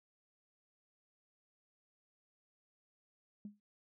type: tone with exponential decay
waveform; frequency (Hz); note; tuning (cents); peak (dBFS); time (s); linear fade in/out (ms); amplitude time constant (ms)
sine; 206.4; G#3; -10; -40; 3.45-3.6; 2; 31
effects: tanh soft clip ceiling -36 dBFS